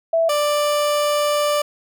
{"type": "tone pair in turn", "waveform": ["sine", "30% pulse"], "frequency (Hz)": [659.3, 589.2], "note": ["E5", "D5"], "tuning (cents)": [0, 6], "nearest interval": "major second", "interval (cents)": 194, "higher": "first", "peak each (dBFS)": -14, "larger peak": "neither", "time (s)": [[0.13, 0.29], [0.29, 1.62]], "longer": "second", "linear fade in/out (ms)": 5, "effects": []}